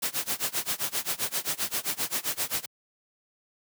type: noise with tremolo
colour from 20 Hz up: white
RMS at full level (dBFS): -27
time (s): 0.02-2.66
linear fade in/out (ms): 10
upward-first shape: sine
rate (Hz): 7.6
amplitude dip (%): 95
effects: high-pass 100 Hz 12 dB/octave